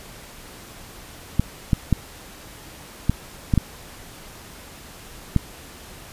clicks, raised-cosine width 5 ms, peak -4 dBFS, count 7, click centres 1.396 / 1.732 / 1.927 / 3.096 / 3.538 / 3.577 / 5.363 s, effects pink hiss -42 dBFS RMS until 6.12 s + resampled to 32000 Hz

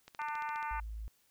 click train, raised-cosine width 0.2 ms, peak -32 dBFS, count 9, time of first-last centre 0.08-0.628 s, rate 14.6 Hz
harmonic tone, 298.8 Hz, D4, 30 cents sharp, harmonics 3 / 4 / 5 / 6 / 7 / 8 / 9, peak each -37 / -43 / -44 / -50 / -48 / -51 / -56 dBFS, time 0.19-0.8 s, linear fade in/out 2 ms
sine tone, 54.3 Hz, A1, 22 cents flat, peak -39 dBFS, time 0.71-1.08 s, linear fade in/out 0 ms
effects white hiss -71 dBFS RMS until 1.3 s

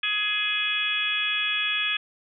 harmonic tone, 419.1 Hz, G#4, 16 cents sharp, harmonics 3 / 4 / 5 / 6 / 7 / 8, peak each -37 / -31 / -37 / -26 / -35 / -28 dBFS, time 0.03-1.97 s, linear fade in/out 5 ms, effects none

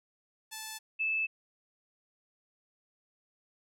5% pulse / sine tone pair in turn, 875 / 2622 Hz, A5 / E7, -10 / -10 cents, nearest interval octave + perfect fifth, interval 1900 cents, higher second, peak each -28 dBFS, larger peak neither, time 0.51-0.79 / 0.99-1.27 s, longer neither, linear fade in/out 20 ms, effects none

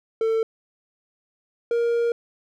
triangle tone pair in turn, 447.7 / 469.4 Hz, A4 / A#4, +30 / +12 cents, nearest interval minor second, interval 82 cents, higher second, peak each -17 dBFS, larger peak neither, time 0.21-0.43 / 1.71-2.12 s, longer second, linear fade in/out 2 ms, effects none

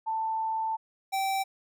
sine / square tone pair in turn, 887 / 775.4 Hz, A5 / G5, +14 / -19 cents, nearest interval major second, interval 233 cents, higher first, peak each -27 dBFS, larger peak neither, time 0.06-0.77 / 1.12-1.44 s, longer first, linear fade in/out 20 ms, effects none

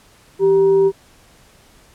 sine tone with frequency modulation, 389.9 Hz, G4, 9 cents flat, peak -10 dBFS, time 0.39-0.92 s, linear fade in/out 50 ms, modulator 556 Hz, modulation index 0.24, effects pink hiss -50 dBFS RMS until 1.94 s + low-pass 12000 Hz 12 dB/octave

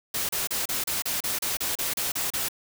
white noise bursts, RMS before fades -28 dBFS, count 13, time 0.14-2.486 s, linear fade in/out 5 ms, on 150 ms, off 33 ms, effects none

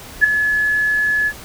sine tone with ADSR envelope, 1708 Hz, G#6, 48 cents sharp, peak -4 dBFS, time 0.21-1.33 s, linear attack 31 ms, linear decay 6 ms, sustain -10 dB, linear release 61 ms, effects pink hiss -36 dBFS RMS until 1.44 s

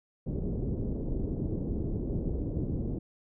pink low-pass noise, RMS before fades -32 dBFS, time 0.26-2.99 s, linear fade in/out 10 ms, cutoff 410 Hz, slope 24 dB/octave, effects none

